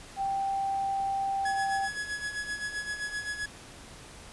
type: tone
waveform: sine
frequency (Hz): 784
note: G5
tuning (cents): 0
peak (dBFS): -27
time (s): 0.16-1.89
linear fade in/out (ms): 50
type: tone with tremolo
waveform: 45% pulse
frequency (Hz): 1685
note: G#6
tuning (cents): +25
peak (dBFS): -30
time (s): 1.45-3.46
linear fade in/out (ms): 5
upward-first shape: sine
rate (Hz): 7.7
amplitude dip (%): 65
effects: pink hiss -48 dBFS RMS until 4.32 s + resampled to 24000 Hz